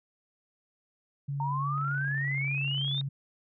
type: tone with pitch glide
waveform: sine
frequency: 140.7 to 138.12 Hz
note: C#3 to C#3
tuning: +26 to -6 cents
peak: -30 dBFS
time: 1.28-3.09 s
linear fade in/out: 10 ms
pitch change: -32 cents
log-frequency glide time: 1.81-2.33 s
type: exponential sweep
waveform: sine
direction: up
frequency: 902 to 3729 Hz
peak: -30 dBFS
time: 1.4-3.01 s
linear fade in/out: 2 ms
type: click train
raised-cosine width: 0.5 ms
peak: -37 dBFS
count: 38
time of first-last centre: 1.78-3.013 s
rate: 30 Hz
effects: none